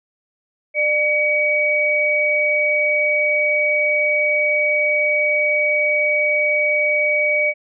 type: tone pair together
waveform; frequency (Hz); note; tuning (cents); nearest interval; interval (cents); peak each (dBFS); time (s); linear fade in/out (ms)
sine; 599 / 2265; D5 / C#7; +34 / +37; octave + major seventh; 2303; -20 / -16; 0.74-7.54; 50
effects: none